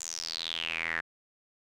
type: tone with band-pass filter sweep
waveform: sawtooth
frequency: 82.41 Hz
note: E2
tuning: in tune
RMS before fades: -35 dBFS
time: 0-1.01 s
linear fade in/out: 10 ms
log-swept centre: 7200 to 1700 Hz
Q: 6.9
effects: none